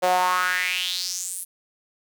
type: tone with high-pass filter sweep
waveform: sawtooth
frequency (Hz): 181.7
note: F#3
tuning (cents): -31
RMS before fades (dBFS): -24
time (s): 0.02-1.45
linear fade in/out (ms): 20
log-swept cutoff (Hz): 580 to 11000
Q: 4.8
effects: none